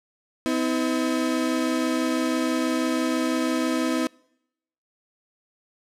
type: tone pair together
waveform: 35% pulse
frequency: 254.4 / 320.5 Hz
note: C4 / E4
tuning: -48 / -49 cents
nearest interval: major third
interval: 399 cents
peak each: -23 dBFS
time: 0.46-4.07 s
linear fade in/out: 0 ms
effects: noise-tail reverb RT60 0.8 s tail -25 dB re dry + low-pass 11000 Hz 12 dB/octave